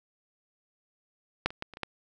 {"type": "clicks", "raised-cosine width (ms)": 0.3, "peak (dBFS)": [-9, -27, -18, -29, -27, -15], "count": 6, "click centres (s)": [1.46, 1.505, 1.624, 1.737, 1.771, 1.833], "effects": []}